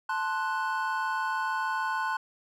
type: chord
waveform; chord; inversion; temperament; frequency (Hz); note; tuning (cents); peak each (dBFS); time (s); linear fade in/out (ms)
triangle; F# diminished; first; equal; 880 / 1046.5 / 1480; A5 / C6 / F#6; 0 / 0 / 0; -30 / -30 / -30; 0.09-2.17; 5
effects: none